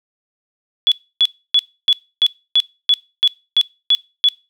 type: tone bursts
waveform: sine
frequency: 3400 Hz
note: G#7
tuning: 40 cents sharp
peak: -9 dBFS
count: 11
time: 0.87-4.287 s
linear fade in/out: 0 ms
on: 47 ms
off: 290 ms
effects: noise-tail reverb RT60 0.3 s tail -23 dB re dry